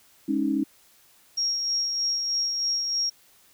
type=chord; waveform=sine; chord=Ab suspended fourth; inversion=none; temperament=just; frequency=207.7 / 276.9 / 311.5 Hz; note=Ab3 / Db4 / Eb4; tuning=0 / -2 / +2 cents; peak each=-29 / -25 / -26 dBFS; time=0.28-0.64 s; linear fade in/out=10 ms
type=tone with tremolo; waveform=sine; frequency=5588 Hz; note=F8; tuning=in tune; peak=-22 dBFS; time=1.37-3.1 s; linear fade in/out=10 ms; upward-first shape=sine; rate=3.2 Hz; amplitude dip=35%
effects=white hiss -58 dBFS RMS until 3.53 s